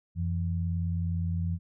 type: tone pair together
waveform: sine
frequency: 89.13 / 168.4 Hz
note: F2 / E3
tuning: +36 / +37 cents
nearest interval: major seventh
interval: 1101 cents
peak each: -28 / -32 dBFS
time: 0.15-1.59 s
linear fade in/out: 50 ms
effects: none